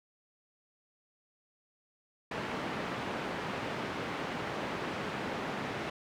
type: band-pass noise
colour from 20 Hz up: pink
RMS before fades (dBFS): -37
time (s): 2.31-5.9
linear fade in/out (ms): 5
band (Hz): 170 to 2400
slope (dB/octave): 12
effects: none